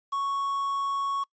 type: tone with quantisation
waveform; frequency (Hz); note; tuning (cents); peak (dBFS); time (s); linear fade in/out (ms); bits
triangle; 1108.7; C#6; 0; -24; 0.12-1.24; 10; 8
effects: noise-tail reverb RT60 0.1 s tail -26 dB re dry + resampled to 16000 Hz